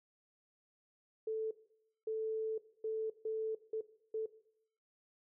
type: tone bursts at uneven times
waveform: sine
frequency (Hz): 440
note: A4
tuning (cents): 0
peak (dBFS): -34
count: 6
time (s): 1.27-1.51 / 2.07-2.58 / 2.84-3.1 / 3.25-3.55 / 3.73-3.81 / 4.14-4.26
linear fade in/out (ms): 5
effects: noise-tail reverb RT60 0.7 s tail -17 dB re dry